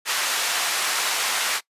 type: band-pass noise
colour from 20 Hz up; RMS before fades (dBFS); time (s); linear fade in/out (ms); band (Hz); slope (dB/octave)
pink; -24; 0.05-1.61; 50; 1100 to 11000; 12
effects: noise-tail reverb RT60 0.1 s tail -22 dB re dry + resampled to 32000 Hz